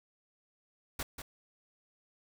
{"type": "noise with echo", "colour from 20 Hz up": "pink", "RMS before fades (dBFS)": -36, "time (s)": [0.99, 1.03], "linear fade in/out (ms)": 5, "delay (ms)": 190, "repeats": 1, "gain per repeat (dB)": -7, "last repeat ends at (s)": 1.22, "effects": []}